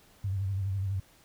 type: tone with vibrato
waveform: sine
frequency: 97.1 Hz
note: G2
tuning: 16 cents flat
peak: -28 dBFS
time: 0.24-1 s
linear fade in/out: 5 ms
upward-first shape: sine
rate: 12 Hz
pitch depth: 63 cents each way
effects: pink hiss -60 dBFS RMS until 1.24 s